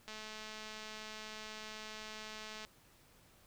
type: click train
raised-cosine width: 0.2 ms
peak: -30 dBFS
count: 556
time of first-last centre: 0.08-2.649 s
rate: 216 Hz
effects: pink hiss -65 dBFS RMS until 3.46 s